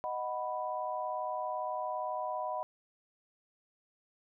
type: chord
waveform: sine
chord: B major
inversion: first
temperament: equal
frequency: 622.3 / 740 / 987.8 Hz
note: D#5 / F#5 / B5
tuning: 0 / 0 / 0 cents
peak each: -38 / -38 / -37 dBFS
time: 0.04-2.63 s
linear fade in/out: 0 ms
effects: none